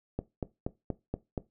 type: click train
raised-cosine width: 2 ms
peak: -18 dBFS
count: 6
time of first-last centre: 0.19-1.378 s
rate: 4.21 Hz
effects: noise-tail reverb RT60 0.2 s tail -17 dB re dry